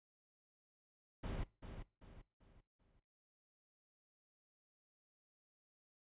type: noise with echo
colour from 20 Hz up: brown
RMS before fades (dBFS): -42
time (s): 1.23-1.44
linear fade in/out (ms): 10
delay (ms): 390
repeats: 4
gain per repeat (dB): -8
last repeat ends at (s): 3
effects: noise-tail reverb RT60 0.3 s tail -20 dB re dry + resampled to 8000 Hz